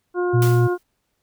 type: harmonic tone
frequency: 356.4 Hz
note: F4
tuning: 35 cents sharp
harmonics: 1 / 2 / 3 / 4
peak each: -19 / -30 / -31 / -31 dBFS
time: 0.14-0.78 s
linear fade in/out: 50 ms
type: tone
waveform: sine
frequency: 120 Hz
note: B2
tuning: 49 cents flat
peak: -14 dBFS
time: 0.33-0.68 s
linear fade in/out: 20 ms
type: noise with exponential decay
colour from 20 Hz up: white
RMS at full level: -27 dBFS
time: 0.42-0.83 s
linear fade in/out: 1 ms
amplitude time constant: 89 ms
effects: pink hiss -72 dBFS RMS until 1.22 s